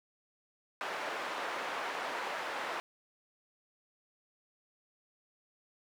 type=band-pass noise; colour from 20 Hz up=white; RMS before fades=-38 dBFS; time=0.81-2.8 s; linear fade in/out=0 ms; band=490 to 1500 Hz; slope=12 dB/octave; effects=none